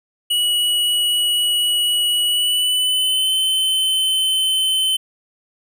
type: tone with pitch glide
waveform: square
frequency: 2926 to 3064 Hz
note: F#7 to G7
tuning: -20 to -40 cents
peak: -16 dBFS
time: 0.3-4.97 s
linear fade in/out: 10 ms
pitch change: +80 cents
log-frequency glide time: 2.24-3.33 s
effects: none